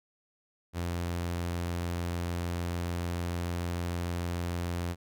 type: tone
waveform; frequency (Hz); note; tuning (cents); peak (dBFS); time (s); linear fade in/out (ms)
sawtooth; 86.7; F2; -12; -27; 0.73-4.96; 50
effects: none